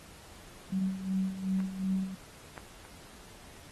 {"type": "tone with tremolo", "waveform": "sine", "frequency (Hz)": 190, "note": "F#3", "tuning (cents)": 46, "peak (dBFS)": -26, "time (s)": [0.72, 2.15], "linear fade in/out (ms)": 5, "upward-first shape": "sine", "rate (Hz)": 2.7, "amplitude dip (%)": 75}
{"type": "clicks", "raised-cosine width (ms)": 0.5, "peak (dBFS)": [-30, -26, -34], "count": 3, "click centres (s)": [1.603, 2.578, 2.851]}
{"effects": ["pink hiss -53 dBFS RMS until 3.71 s", "AAC 32 kbps"]}